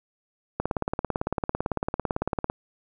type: click train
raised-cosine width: 1 ms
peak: -11 dBFS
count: 35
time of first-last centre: 0.6-2.499 s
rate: 17.9 Hz
effects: none